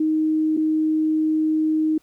sine tone with dropouts, 312.4 Hz, D#4, 7 cents sharp, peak -17 dBFS, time 0-1.98 s, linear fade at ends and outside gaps 5 ms, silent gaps 0.568-0.573 s, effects pink hiss -61 dBFS RMS until 2.02 s

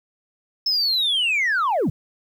sine linear sweep, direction down, 5274 to 103.83 Hz, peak -16 dBFS, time 0.66-1.9 s, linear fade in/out 5 ms, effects tanh soft clip ceiling -16 dBFS + 9-bit

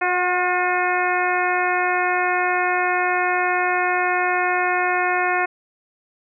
harmonic tone with a mistuned harmonic, 359 Hz, F4, 48 cents sharp, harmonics 1 / 2 / 3 / 4 / 5 / 6 / 7, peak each -26 / -22 / -26 / -25 / -25 / -28 / -29 dBFS, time 0.01-5.46 s, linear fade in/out 10 ms, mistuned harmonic 2, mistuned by +20 cents, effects none

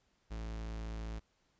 45% pulse tone, 54.9 Hz, A1, 3 cents flat, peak -39 dBFS, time 0.3-1.2 s, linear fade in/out 20 ms, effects pink hiss -75 dBFS RMS until 1.59 s + resampled to 16000 Hz

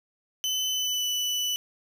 30% pulse tone with pitch glide, 3028 to 2978 Hz, F#7 to F#7, +39 to +11 cents, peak -23 dBFS, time 0.44-1.56 s, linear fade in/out 0 ms, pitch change -28 cents, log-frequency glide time 0.71-1.05 s, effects none

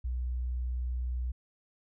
sine tone, 61.74 Hz, B1, in tune, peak -30 dBFS, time 0.04-1.32 s, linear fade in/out 10 ms, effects none

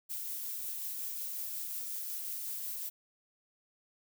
violet noise with tremolo, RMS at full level -38 dBFS, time 0.09-2.9 s, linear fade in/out 20 ms, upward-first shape triangle, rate 5.5 Hz, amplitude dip 25%, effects none

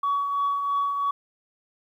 sine tone with tremolo, 1129 Hz, C#6, 31 cents sharp, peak -19 dBFS, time 0.03-1.11 s, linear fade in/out 5 ms, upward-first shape triangle, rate 3 Hz, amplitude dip 50%, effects tanh soft clip ceiling -18 dBFS + 10-bit

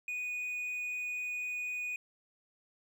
triangle tone, 2474 Hz, D#7, 10 cents flat, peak -33 dBFS, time 0.08-1.96 s, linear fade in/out 2 ms, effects none

